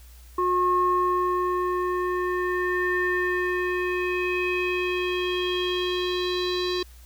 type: tone with low-pass filter sweep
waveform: square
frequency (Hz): 360.9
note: F#4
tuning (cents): -43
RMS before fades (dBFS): -25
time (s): 0.38-6.83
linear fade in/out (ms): 5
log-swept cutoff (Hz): 1000 to 4300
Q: 5.7
effects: added 60 Hz sine -45 dBFS peak until 7.05 s + white hiss -55 dBFS RMS until 7.05 s